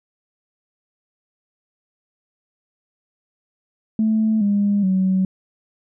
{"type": "tone with pitch steps", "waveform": "sine", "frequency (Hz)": [218.9, 203.1, 188.37], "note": ["A3", "G#3", "F#3"], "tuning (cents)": [-9, -38, 31], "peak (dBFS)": -14, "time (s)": [3.99, 5.25], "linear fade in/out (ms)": 2, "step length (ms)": 420, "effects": ["tanh soft clip ceiling -10 dBFS"]}